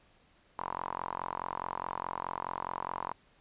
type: tone with band-pass filter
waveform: sawtooth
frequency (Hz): 44.77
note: F1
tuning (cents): +44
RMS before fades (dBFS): -38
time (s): 0.58-3.13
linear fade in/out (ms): 10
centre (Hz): 990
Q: 6.5
effects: pink hiss -65 dBFS RMS until 3.4 s + resampled to 8000 Hz